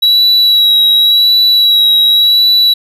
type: tone with vibrato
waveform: triangle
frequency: 3897 Hz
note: B7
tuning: 24 cents flat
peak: -4 dBFS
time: 0.02-2.74 s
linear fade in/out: 10 ms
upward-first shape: sine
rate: 0.9 Hz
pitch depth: 23 cents each way
effects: none